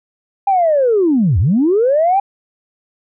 sine linear two-way sweep, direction down then up, 810 to 75.2 to 810 Hz, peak -9 dBFS, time 0.47-2.2 s, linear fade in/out 5 ms, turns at 1.39 s, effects tanh soft clip ceiling -5 dBFS

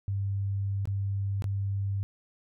sine tone with dropouts, 98.9 Hz, G2, 16 cents sharp, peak -27 dBFS, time 0.08-2.03 s, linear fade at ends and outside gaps 0 ms, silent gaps 0.855-0.874 / 1.422-1.442 s, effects none

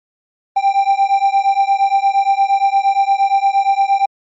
triangle beating tone pair, 784 / 792.6 Hz, G5 / G5, 0 / +19 cents, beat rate 8.6 Hz, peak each -12 dBFS, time 0.56-4.06 s, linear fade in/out 10 ms, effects MP3 32 kbps

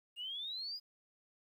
triangle exponential sweep, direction up, 2802 to 5010 Hz, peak -36 dBFS, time 0.16-0.8 s, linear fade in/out 50 ms, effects tanh soft clip ceiling -38 dBFS + 12-bit

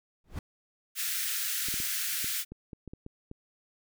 brown noise with exponential growth, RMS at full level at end -31 dBFS, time 0.24-0.39 s, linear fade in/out 2 ms, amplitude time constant 32 ms
white high-pass noise, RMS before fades -32 dBFS, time 0.95-2.45 s, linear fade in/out 50 ms, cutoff 1400 Hz, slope 48 dB/octave
clicks, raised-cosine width 3 ms, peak -29 dBFS, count 10, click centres 1.686 / 1.741 / 1.802 / 2.244 / 2.52 / 2.732 / 2.877 / 2.935 / 3.064 / 3.314 s
effects none

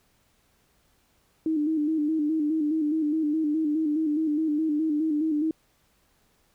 sine tone with vibrato, 307.5 Hz, D#4, 20 cents flat, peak -22 dBFS, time 1.46-5.51 s, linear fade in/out 2 ms, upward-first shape square, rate 4.8 Hz, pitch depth 59 cents each way, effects pink hiss -66 dBFS RMS until 6.54 s

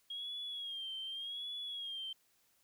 sine tone with vibrato, 3263 Hz, G#7, 31 cents flat, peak -39 dBFS, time 0.1-2.13 s, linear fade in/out 5 ms, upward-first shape sine, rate 0.86 Hz, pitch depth 79 cents each way, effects tanh soft clip ceiling -35 dBFS + white hiss -73 dBFS RMS until 2.63 s

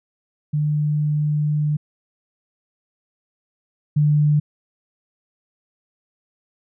sine tone pair in turn, 149.7 / 148.89 Hz, D3 / D3, +33 / +24 cents, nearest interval unison, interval 9 cents, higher first, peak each -17 / -13 dBFS, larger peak second, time 0.53-1.77 / 3.96-4.4 s, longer first, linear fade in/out 10 ms, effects none

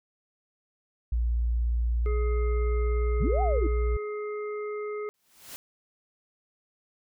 sine tone, 58.5 Hz, A#1, 7 cents sharp, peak -23 dBFS, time 1.12-3.97 s, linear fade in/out 5 ms
harmonic tone, 420.2 Hz, G#4, 20 cents sharp, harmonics 1 / 3 / 5, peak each -31 / -41 / -45 dBFS, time 2.06-5.09 s, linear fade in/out 0 ms
sine linear two-way sweep, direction up then down, 92.5 to 792 to 293.2 Hz, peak -26 dBFS, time 3.2-3.67 s, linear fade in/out 5 ms, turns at 3.42 s
white noise with exponential growth, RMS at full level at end -39 dBFS, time 5.14-5.56 s, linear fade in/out 0 ms, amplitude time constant 90 ms
effects none

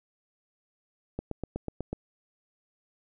click train, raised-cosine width 2 ms, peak -19 dBFS, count 7, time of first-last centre 1.19-1.93 s, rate 8.11 Hz, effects none

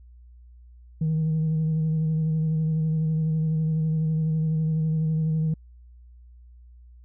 sine tone with vibrato, 158 Hz, D#3, 27 cents sharp, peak -19 dBFS, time 1.01-5.54 s, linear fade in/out 5 ms, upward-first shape sine, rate 12 Hz, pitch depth 25 cents each way, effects tanh soft clip ceiling -19 dBFS + added 60 Hz sine -46 dBFS peak until 7.04 s

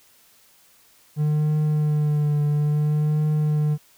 triangle tone with vibrato, 150 Hz, D3, 37 cents sharp, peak -16 dBFS, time 1.16-3.78 s, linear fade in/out 50 ms, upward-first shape triangle, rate 0.59 Hz, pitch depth 32 cents each way, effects white hiss -56 dBFS RMS until 3.97 s

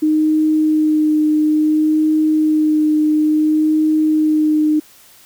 sine tone with vibrato, 308 Hz, D#4, 17 cents flat, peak -11 dBFS, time 0.02-4.8 s, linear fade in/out 10 ms, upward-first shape sine, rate 0.58 Hz, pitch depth 14 cents each way, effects white hiss -46 dBFS RMS until 5.25 s

